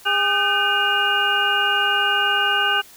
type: harmonic tone with a mistuned harmonic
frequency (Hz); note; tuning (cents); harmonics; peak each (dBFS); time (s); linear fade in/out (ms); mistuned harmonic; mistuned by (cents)
406.3; G#4; -38; 1 / 2 / 3 / 4 / 6 / 7; -31 / -25 / -25 / -20 / -31 / -21; 0.05-2.82; 20; 4; -98
effects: white hiss -46 dBFS RMS until 2.96 s